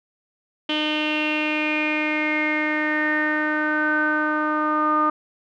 sawtooth tone with low-pass filter sweep, 304.8 Hz, D#4, 36 cents flat, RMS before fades -22 dBFS, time 0.69-5.1 s, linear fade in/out 5 ms, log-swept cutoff 3100 to 1200 Hz, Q 9.2, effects none

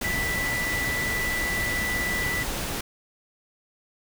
sine tone in noise, 1975.5 Hz, B6, in tune, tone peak -26 dBFS, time 0.04-2.43 s, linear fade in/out 5 ms, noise pink, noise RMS -30 dBFS, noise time 0.01-2.81 s, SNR +1 dB, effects none

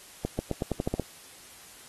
accelerating click train, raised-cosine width 2 ms, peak -14 dBFS, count 9, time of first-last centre 0.25-0.997 s, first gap 140 ms, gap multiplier 0.88, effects white hiss -50 dBFS RMS until 1.88 s + AAC 32 kbps

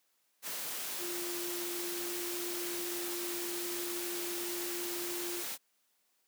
sine tone in noise, 349.2 Hz, F4, in tune, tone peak -39 dBFS, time 0.98-5.44 s, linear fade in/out 50 ms, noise white, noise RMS -39 dBFS, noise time 0.42-5.58 s, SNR -3 dB, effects white hiss -75 dBFS RMS until 6.27 s + high-pass 200 Hz 12 dB/octave

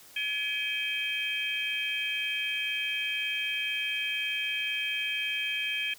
sine tone cluster, 1698 / 2296 / 2525 / 3181 Hz, G#6 / D7 / D#7 / G7, +38 / -40 / +25 / +25 cents, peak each -38 / -37 / -32 / -33 dBFS, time 0.16-5.94 s, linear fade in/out 5 ms, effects white hiss -53 dBFS RMS until 5.98 s

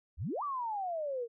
sine exponential two-way sweep, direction up then down, 60.5 to 1200 to 454.2 Hz, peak -33 dBFS, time 0.17-1.28 s, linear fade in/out 50 ms, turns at 0.43 s, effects none

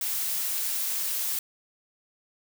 blue noise, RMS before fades -29 dBFS, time 0.01-1.39 s, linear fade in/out 2 ms, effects none

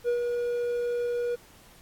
triangle tone with ADSR envelope, 481 Hz, B4, 46 cents flat, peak -20 dBFS, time 0.04-1.36 s, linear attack 42 ms, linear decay 110 ms, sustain -4 dB, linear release 15 ms, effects pink hiss -55 dBFS RMS until 1.81 s + AAC 64 kbps

